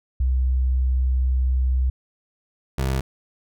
sine / 25% pulse tone pair in turn, 64 / 66.14 Hz, C2 / C2, -38 / +19 cents, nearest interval minor second, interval 57 cents, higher second, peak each -17 dBFS, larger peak neither, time 0.2-1.9 / 2.78-3.01 s, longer first, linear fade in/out 5 ms, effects none

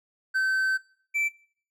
triangle tone pair in turn, 1540 / 2329 Hz, G6 / D7, -31 / -15 cents, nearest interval perfect fifth, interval 716 cents, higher second, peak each -20 / -22 dBFS, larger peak first, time 0.34-0.78 / 1.14-1.29 s, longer first, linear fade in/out 20 ms, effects noise-tail reverb RT60 0.5 s tail -19 dB re dry

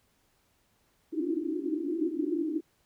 pink band-pass noise, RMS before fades -31 dBFS, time 1.12-2.61 s, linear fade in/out 10 ms, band 290 to 350 Hz, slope 96 dB/octave, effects pink hiss -70 dBFS RMS until 2.85 s

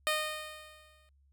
10% pulse tone with exponential decay, 615 Hz, D#5, 20 cents flat, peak -18 dBFS, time 0.07-1.09 s, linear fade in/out 0 ms, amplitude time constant 220 ms, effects added 69 Hz sine -63 dBFS peak until 1.32 s

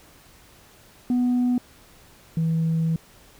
sine tone pair in turn, 246.9 / 162.71 Hz, B3 / E3, 0 / -22 cents, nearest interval perfect fifth, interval 722 cents, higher first, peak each -16 / -18 dBFS, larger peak first, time 1.1-1.58 / 2.37-2.96 s, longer second, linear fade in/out 2 ms, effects tanh soft clip ceiling -17 dBFS + pink hiss -52 dBFS RMS until 3.39 s

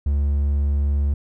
triangle tone, 71.3 Hz, C#2, 49 cents sharp, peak -15 dBFS, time 0.06-1.14 s, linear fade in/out 5 ms, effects none

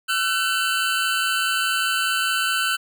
25% pulse tone pair together, 1346 / 1510.8 Hz, E6 / F#6, +36 / +36 cents, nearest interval major second, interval 200 cents, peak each -21 / -18 dBFS, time 0.08-2.77 s, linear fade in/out 20 ms, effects none

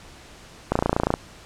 click train, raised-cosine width 1 ms, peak -5 dBFS, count 13, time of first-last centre 0.72-1.14 s, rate 28.6 Hz, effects pink hiss -46 dBFS RMS until 1.45 s + low-pass 8000 Hz 12 dB/octave

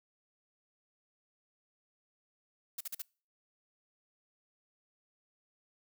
blue noise bursts, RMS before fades -39 dBFS, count 4, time 2.78-3.02 s, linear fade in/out 5 ms, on 27 ms, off 44 ms, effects noise-tail reverb RT60 0.4 s tail -26 dB re dry

